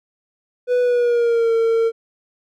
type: tone with pitch glide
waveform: triangle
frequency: 493.9 to 455.5 Hz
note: B4 to A#4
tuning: 0 to -40 cents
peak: -12 dBFS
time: 0.67-1.92 s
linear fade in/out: 50 ms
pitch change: -140 cents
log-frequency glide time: 0.81-1.53 s
effects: none